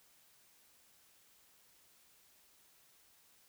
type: silence
effects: white hiss -67 dBFS RMS until 3.48 s